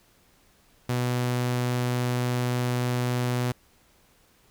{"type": "tone", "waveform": "sawtooth", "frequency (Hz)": 123.5, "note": "B2", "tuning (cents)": 0, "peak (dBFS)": -20, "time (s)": [0.89, 3.52], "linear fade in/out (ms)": 5, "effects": ["pink hiss -61 dBFS RMS until 4.5 s"]}